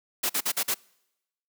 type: noise bursts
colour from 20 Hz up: white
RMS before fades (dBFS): -26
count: 5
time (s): 0.23-0.744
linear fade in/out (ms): 10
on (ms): 66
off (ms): 46
effects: noise-tail reverb RT60 0.9 s tail -26 dB re dry + high-pass 200 Hz 12 dB/octave